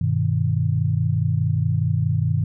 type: chord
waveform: sine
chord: G augmented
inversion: none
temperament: equal with one note detuned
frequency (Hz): 98.68 / 123.47 / 155.56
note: G2 / B2 / D#3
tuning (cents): +12 / 0 / 0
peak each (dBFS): -22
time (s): 0.01-2.44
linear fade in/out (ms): 5
effects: none